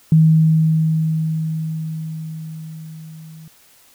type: tone with level ramp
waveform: sine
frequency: 159 Hz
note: D#3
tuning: 38 cents sharp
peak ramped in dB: -7 to -36 dBFS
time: 0.12-3.48 s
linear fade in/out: 2 ms
effects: white hiss -51 dBFS RMS until 3.94 s